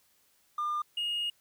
triangle tone pair in turn, 1203 / 2861 Hz, D6 / F7, +41 / +41 cents, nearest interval octave + minor third, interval 1500 cents, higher second, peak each -26 / -27 dBFS, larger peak first, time 0.58-0.82 / 0.97-1.3 s, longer second, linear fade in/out 5 ms, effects tanh soft clip ceiling -25 dBFS + white hiss -68 dBFS RMS until 1.4 s

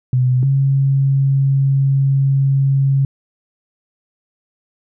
sine tone pair in turn, 126.8 / 136.69 Hz, B2 / C#3, +46 / -24 cents, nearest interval minor second, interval 130 cents, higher second, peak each -11 dBFS, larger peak neither, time 0.13-0.43 / 0.43-3.05 s, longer second, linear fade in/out 2 ms, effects none

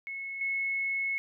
sine tone with level steps, 2189 Hz, C#7, 22 cents flat, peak -35 / -28 dBFS, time 0.07-1.18 s, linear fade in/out 0 ms, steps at 0.41 s, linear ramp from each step 2 ms, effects none

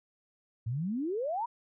sine exponential sweep, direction up, 105.9 to 987.8 Hz, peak -30 dBFS, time 0.66-1.46 s, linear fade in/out 10 ms, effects none

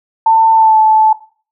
sine tone with pitch glide, 894 to 871.6 Hz, A5 to A5, +27 to -17 cents, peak -5 dBFS, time 0.26-1.13 s, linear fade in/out 5 ms, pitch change -44 cents, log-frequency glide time 0.54-0.77 s, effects noise-tail reverb RT60 0.4 s tail -17 dB re dry

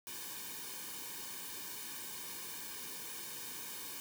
white noise with comb filter, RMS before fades -45 dBFS, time 0.07-4 s, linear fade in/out 0 ms, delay 1.5 ms, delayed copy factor -1, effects none

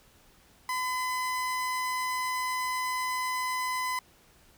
30% pulse tone, 1012 Hz, B5, 42 cents sharp, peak -26 dBFS, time 0.69-3.99 s, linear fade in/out 2 ms, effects pink hiss -60 dBFS RMS until 4.57 s

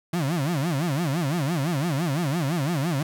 35% pulse tone with vibrato, 154.3 Hz, D#3, 14 cents flat, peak -21 dBFS, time 0.13-3.03 s, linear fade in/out 5 ms, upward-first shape sine, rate 5.9 Hz, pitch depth 260 cents each way, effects none

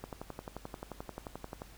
click train, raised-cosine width 1 ms, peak -26 dBFS, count 19, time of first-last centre 0.04-1.619 s, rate 11.4 Hz, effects added 50 Hz sine -55 dBFS peak until 1.77 s + pink hiss -57 dBFS RMS until 1.77 s

